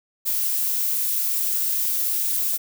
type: noise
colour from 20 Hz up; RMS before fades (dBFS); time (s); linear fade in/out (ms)
violet; -23; 0.25-2.58; 20
effects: none